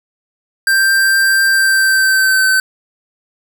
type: tone with pitch glide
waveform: square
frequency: 1576 to 1534.7 Hz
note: G6 to G6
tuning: +9 to -37 cents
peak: -10 dBFS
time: 0.67-2.6 s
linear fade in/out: 2 ms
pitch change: -46 cents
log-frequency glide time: 1.48-2.48 s
effects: none